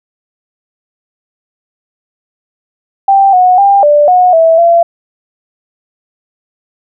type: tone with pitch steps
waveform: sine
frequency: 785 / 731 / 797 / 589 / 727 / 654 / 680 Hz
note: G5 / F#5 / G5 / D5 / F#5 / E5 / F5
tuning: +2 / -21 / +28 / +5 / -31 / -14 / -46 cents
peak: -3 dBFS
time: 3.08-4.83 s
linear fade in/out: 5 ms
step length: 250 ms
effects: none